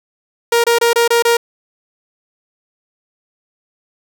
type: tone bursts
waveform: sawtooth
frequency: 469.3 Hz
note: A#4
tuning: 12 cents sharp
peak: -6 dBFS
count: 6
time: 0.52-1.37 s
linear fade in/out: 5 ms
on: 120 ms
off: 26 ms
effects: none